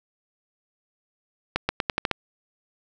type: accelerating click train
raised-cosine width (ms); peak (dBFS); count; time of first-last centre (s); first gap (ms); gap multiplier
0.3; -6; 7; 1.56-2.113; 130; 0.86
effects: none